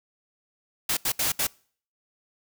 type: noise bursts at uneven times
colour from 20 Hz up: white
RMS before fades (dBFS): -25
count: 4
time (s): 0.89-0.97 / 1.05-1.12 / 1.19-1.32 / 1.39-1.47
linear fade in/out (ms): 5
effects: noise-tail reverb RT60 0.5 s tail -25 dB re dry